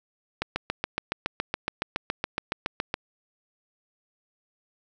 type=click train; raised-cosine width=0.3 ms; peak=-10 dBFS; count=19; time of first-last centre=0.42-2.941 s; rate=7.14 Hz; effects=none